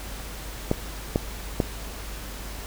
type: clicks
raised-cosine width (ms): 2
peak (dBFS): -7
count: 3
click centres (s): 0.714 / 1.159 / 1.602
effects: added 50 Hz sine -36 dBFS peak until 2.66 s + pink hiss -39 dBFS RMS until 2.66 s